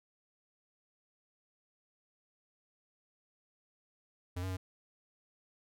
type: tone with pitch steps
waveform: square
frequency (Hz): 89.5 / 93.9 / 92.7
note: F2 / F#2 / F#2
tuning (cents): +43 / +26 / +4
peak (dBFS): -36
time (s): 4.36-4.57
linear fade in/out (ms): 10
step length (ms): 70
effects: none